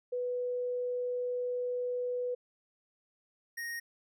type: tone pair in turn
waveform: sine / square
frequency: 493.9 / 1864.7 Hz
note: B4 / A#6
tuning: 0 / 0 cents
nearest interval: octave + major seventh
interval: 2300 cents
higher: second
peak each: -31 / -37 dBFS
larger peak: first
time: 0.12-2.35 / 3.57-3.8 s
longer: first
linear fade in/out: 10 ms
effects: none